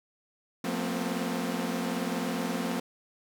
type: tone cluster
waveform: sawtooth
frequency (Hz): 177.6 / 222.9 / 241.7 / 262.6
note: F3 / A3 / B3 / C4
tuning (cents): +29 / +23 / -37 / +6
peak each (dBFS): -31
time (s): 0.64-2.8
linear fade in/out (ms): 5
effects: none